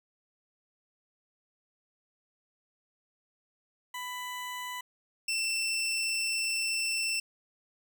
20% pulse tone pair in turn, 995 / 2683 Hz, B5 / E7, +13 / +30 cents, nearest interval octave + perfect fourth, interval 1717 cents, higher second, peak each -31 / -24 dBFS, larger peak second, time 3.94-4.81 / 5.28-7.2 s, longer second, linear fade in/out 5 ms, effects none

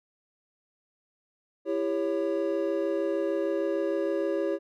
triangle chord, C# diminished, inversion first, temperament just, 332.6 / 399.1 / 554.4 Hz, E4 / G4 / C#5, +16 / +31 / 0 cents, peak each -28 dBFS, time 1.65-4.59 s, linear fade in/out 50 ms, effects none

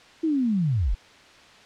sine linear sweep, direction down, 332.7 to 32.96 Hz, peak -20 dBFS, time 0.23-0.95 s, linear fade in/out 10 ms, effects white hiss -50 dBFS RMS until 1.65 s + low-pass 4000 Hz 12 dB/octave

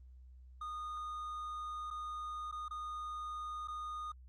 triangle tone with dropouts, 1230 Hz, D#6, 20 cents flat, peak -38 dBFS, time 0.61-4.12 s, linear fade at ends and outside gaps 5 ms, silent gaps 1.904-1.909 / 2.514-2.524 / 2.683-2.708 / 3.675-3.682 s, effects added 63 Hz sine -53 dBFS peak until 4.28 s + Opus 24 kbps

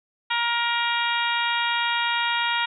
harmonic tone with a mistuned harmonic, 471.4 Hz, A#4, 19 cents sharp, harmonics 2 / 3 / 4 / 5 / 6 / 7 / 8, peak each -26 / -28 / -29 / -30 / -31 / -31 / -32 dBFS, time 0.3-2.66 s, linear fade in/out 10 ms, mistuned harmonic 8, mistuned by -15 cents, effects none

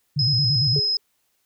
sine tone with vibrato, 130.81 Hz, C3, in tune, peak -20 dBFS, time 0.16-0.8 s, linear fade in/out 10 ms, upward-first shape square, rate 8.8 Hz, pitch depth 180 cents each way
sine tone, 5110 Hz, D#8, 45 cents sharp, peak -19 dBFS, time 0.19-0.97 s, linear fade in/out 2 ms
sine tone with exponential decay, 417.9 Hz, G#4, 11 cents sharp, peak -24 dBFS, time 0.76-0.99 s, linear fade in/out 2 ms, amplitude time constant 49 ms
effects white hiss -69 dBFS RMS until 1.45 s

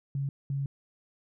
sine tone bursts at uneven times, 138.59 Hz, C#3, in tune, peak -28 dBFS, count 2, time 0.15-0.29 / 0.5-0.66 s, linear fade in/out 2 ms, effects none

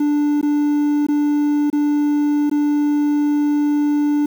triangle tone with dropouts, 293.7 Hz, D4, in tune, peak -12 dBFS, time 0-4.26 s, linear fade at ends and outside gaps 5 ms, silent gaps 0.413-0.428 / 1.067-1.085 / 1.701-1.728 / 2.498-2.513 s, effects 7-bit

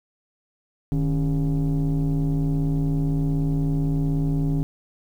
sine tone with frequency modulation, 152.7 Hz, D#3, 32 cents flat, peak -17 dBFS, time 0.92-4.63 s, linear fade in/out 0 ms, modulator 124 Hz, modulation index 1, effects tanh soft clip ceiling -18 dBFS + 9-bit

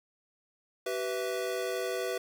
square chord, E minor, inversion first, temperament equal with one note detuned, 382.8 / 493.9 / 659.3 Hz, G4 / B4 / E5, -41 / 0 / 0 cents, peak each -36 / -35 / -38 dBFS, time 0.86-2.18 s, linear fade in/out 5 ms, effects 10-bit

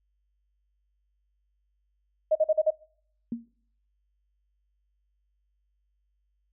sine tone bursts, 624 Hz, D#5, 5 cents sharp, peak -18 dBFS, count 5, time 2.31-2.707 s, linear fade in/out 10 ms, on 45 ms, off 43 ms
sine tone with exponential decay, 233.1 Hz, A#3, in tune, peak -25 dBFS, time 3.32-3.48 s, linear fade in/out 2 ms, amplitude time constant 34 ms
effects noise-tail reverb RT60 0.6 s tail -23 dB re dry + added 50 Hz sine -70 dBFS peak until 6.52 s

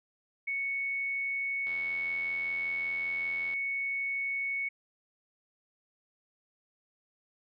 sine tone, 2217 Hz, C#7, in tune, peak -30 dBFS, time 0.47-4.69 s, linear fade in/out 10 ms
click train, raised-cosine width 0.3 ms, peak -32 dBFS, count 160, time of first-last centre 1.67-3.536 s, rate 85.2 Hz
effects none

